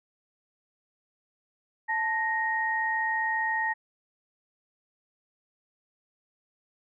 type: tone pair together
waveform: sine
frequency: 880 / 1867.4 Hz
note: A5 / A#6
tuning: 0 / +3 cents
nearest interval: octave + minor second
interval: 1303 cents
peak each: -29 / -27 dBFS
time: 1.88-3.74 s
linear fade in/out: 20 ms
effects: none